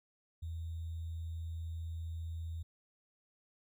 sine tone with sample-and-hold, 82.41 Hz, E2, in tune, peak -38 dBFS, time 0.42-2.63 s, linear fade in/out 10 ms, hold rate 3675 Hz, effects none

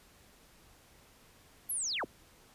sine linear sweep, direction down, 11870 to 42.83 Hz, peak -32 dBFS, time 1.69-2.05 s, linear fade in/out 10 ms, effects pink hiss -61 dBFS RMS until 2.54 s + resampled to 32000 Hz

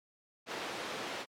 pink band-pass noise, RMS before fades -40 dBFS, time 0.46-1.26 s, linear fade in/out 50 ms, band 330 to 4300 Hz, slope 12 dB/octave, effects MP3 96 kbps

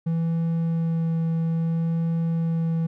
triangle tone with vibrato, 164.81 Hz, E3, in tune, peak -19 dBFS, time 0.06-2.87 s, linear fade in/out 10 ms, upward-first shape sine, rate 0.61 Hz, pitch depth 9 cents each way, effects none

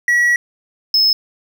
triangle tone pair in turn, 1927 / 5192 Hz, B6 / E8, -43 / -27 cents, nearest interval octave + perfect fourth, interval 1716 cents, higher second, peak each -9 dBFS, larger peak neither, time 0.08-0.36 / 0.94-1.13 s, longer first, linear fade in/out 2 ms, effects none

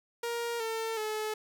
sawtooth tone with pitch steps, 470 / 449.8 / 430.5 Hz, A#4 / A4 / A4, +14 / +38 / -38 cents, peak -28 dBFS, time 0.23-1.34 s, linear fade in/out 5 ms, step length 370 ms, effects none

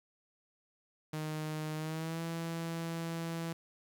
sawtooth tone with pitch glide, 154.8 to 165.91 Hz, D#3 to E3, -9 to +11 cents, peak -32 dBFS, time 1.13-3.53 s, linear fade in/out 5 ms, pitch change +120 cents, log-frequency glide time 1.76-2.22 s, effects 11-bit

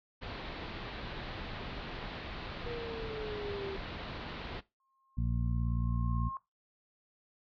pink low-pass noise, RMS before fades -42 dBFS, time 0.21-4.61 s, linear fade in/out 20 ms, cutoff 4300 Hz, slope 48 dB/octave
sine exponential sweep, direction down, 480.5 to 385.9 Hz, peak -38 dBFS, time 2.66-3.77 s, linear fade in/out 5 ms
sine tone with exponential growth, 1070 Hz, C6, 38 cents sharp, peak -36 dBFS, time 4.8-6.37 s, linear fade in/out 1 ms, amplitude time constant 340 ms
harmonic tone, 58.27 Hz, A#1, in tune, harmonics 1 / 2 / 3 / 4, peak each -32 / -34 / -39 / -41 dBFS, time 5.17-6.29 s, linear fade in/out 10 ms
effects noise-tail reverb RT60 0.2 s tail -18 dB re dry

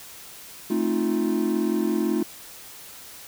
triangle chord, F dominant seventh, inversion first, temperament equal with one note detuned, 220 / 265.1 / 311.1 / 349.2 Hz, A3 / C4 / Eb4 / F4, 0 / +23 / 0 / 0 cents, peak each -24 / -28 / -24 / -24 dBFS, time 0.7-2.23 s, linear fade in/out 5 ms, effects white hiss -43 dBFS RMS until 3.27 s

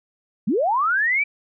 sine linear sweep, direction up, 166.4 to 2359 Hz, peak -17 dBFS, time 0.47-1.24 s, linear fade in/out 10 ms, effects none

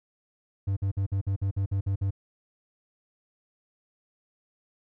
triangle tone bursts, 97.8 Hz, G2, 4 cents flat, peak -22 dBFS, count 10, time 0.67-2.108 s, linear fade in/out 10 ms, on 97 ms, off 52 ms, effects none

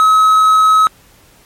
triangle tone with quantisation, 1281 Hz, E6, 50 cents flat, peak -4 dBFS, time 0-0.87 s, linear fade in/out 0 ms, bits 5, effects pink hiss -47 dBFS RMS until 1.45 s + MP3 64 kbps

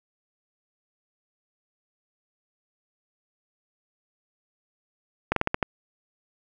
slowing click train, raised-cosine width 0.5 ms, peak -7 dBFS, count 6, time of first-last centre 5.32-5.628 s, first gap 43 ms, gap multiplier 1.18, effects none

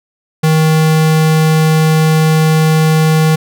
square tone, 157.6 Hz, D#3, 23 cents sharp, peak -8 dBFS, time 0.43-3.36 s, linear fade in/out 10 ms, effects none

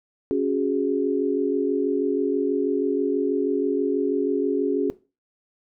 sine chord, C# suspended fourth, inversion none, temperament just, 277.2 / 369.6 / 415.8 Hz, C#4 / F#4 / G#4, 0 / -2 / +2 cents, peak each -24 dBFS, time 0.31-4.9 s, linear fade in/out 0 ms, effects noise-tail reverb RT60 0.3 s tail -18 dB re dry

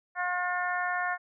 harmonic tone, 358.4 Hz, F4, 45 cents sharp, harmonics 2 / 3 / 4 / 5 / 6, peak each -32 / -35 / -33 / -33 / -43 dBFS, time 0.15-1.18 s, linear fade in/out 50 ms, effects none

